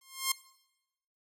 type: tone with exponential growth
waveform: 5% pulse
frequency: 1064 Hz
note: C6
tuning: 29 cents sharp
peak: -12 dBFS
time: 0.01-0.32 s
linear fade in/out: 5 ms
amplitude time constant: 67 ms
effects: noise-tail reverb RT60 0.9 s tail -20 dB re dry